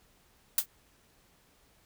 blue noise with exponential decay, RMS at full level -20 dBFS, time 0.58-0.66 s, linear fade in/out 2 ms, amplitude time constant 17 ms, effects pink hiss -65 dBFS RMS until 1.85 s

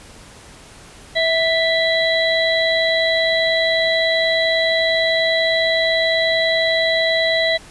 harmonic tone with a mistuned harmonic, 659.3 Hz, E5, in tune, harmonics 1 / 3 / 5 / 6, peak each -18 / -19 / -27 / -21 dBFS, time 1.15-7.58 s, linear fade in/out 20 ms, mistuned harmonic 1, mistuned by -19 cents, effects pink hiss -42 dBFS RMS until 7.7 s + resampled to 24000 Hz

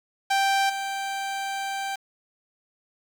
sawtooth tone with level steps, 784 Hz, G5, in tune, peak -16 / -24 dBFS, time 0.3-1.96 s, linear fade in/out 10 ms, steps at 0.69 s, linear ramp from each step 10 ms, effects low-pass 8000 Hz 12 dB/octave + 7-bit

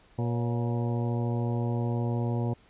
harmonic tone with a mistuned harmonic, 119.1 Hz, A#2, 38 cents sharp, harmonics 1 / 2 / 3 / 4 / 5 / 6 / 7 / 8, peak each -27 / -33 / -37 / -39 / -41 / -43 / -44 / -45 dBFS, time 0.18-2.54 s, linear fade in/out 10 ms, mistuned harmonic 5, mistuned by -75 cents, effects pink hiss -60 dBFS RMS until 2.69 s + resampled to 8000 Hz

